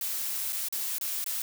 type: noise with dropouts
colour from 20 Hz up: blue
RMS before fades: -32 dBFS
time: 0.01-1.42 s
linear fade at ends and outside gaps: 1 ms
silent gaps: 0.524-0.529 / 0.685-0.725 / 0.984-1.011 / 1.242-1.262 s
effects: none